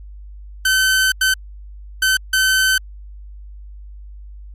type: tone bursts at uneven times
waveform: sawtooth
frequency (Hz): 1531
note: G6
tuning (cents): -41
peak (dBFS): -9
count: 4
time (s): 0.65-1.12 / 1.21-1.34 / 2.02-2.17 / 2.33-2.78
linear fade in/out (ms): 5
effects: added 50 Hz sine -33 dBFS peak until 4.54 s + MP3 64 kbps